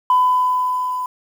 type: tone with level ramp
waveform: sine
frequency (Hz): 1004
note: B5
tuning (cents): +28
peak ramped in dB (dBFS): -9 to -21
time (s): 0.1-1.06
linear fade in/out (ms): 2
effects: tanh soft clip ceiling -7 dBFS + 7-bit